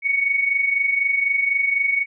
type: tone pair together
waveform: sine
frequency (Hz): 2207 / 2231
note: C#7 / C#7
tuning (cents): -8 / +11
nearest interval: unison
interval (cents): 19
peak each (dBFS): -24 / -18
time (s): 0.02-2.06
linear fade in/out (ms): 50
effects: none